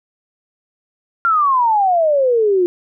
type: exponential sweep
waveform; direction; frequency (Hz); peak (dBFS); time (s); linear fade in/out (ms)
sine; down; 1396.9 to 346.8; -11; 1.25-2.66; 0
effects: none